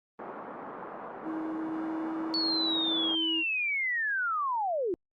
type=band-pass noise; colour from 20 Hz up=white; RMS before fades=-41 dBFS; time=0.19-3.15 s; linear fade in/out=2 ms; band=190 to 1200 Hz; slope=24 dB/octave
type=tone with pitch glide; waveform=triangle; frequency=318.3 to 324.1 Hz; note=D#4 to E4; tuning=+39 to -29 cents; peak=-30 dBFS; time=1.23-3.44 s; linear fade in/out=50 ms; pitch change=+32 cents; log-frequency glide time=1.46-2.82 s
type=linear sweep; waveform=sine; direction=down; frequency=4460 to 329.6 Hz; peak=-27 dBFS; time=2.34-4.94 s; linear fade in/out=0 ms
effects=Opus 32 kbps